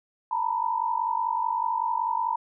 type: tone cluster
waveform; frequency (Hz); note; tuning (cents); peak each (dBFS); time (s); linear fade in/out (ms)
sine; 893 / 938 / 989; A5 / A#5 / B5; +25 / +11 / +2; -29 / -28 / -28; 0.31-2.36; 5
effects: none